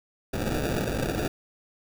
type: noise with sample-and-hold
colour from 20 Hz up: blue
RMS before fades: -28 dBFS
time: 0.33-1.28 s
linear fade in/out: 10 ms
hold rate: 1050 Hz
effects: none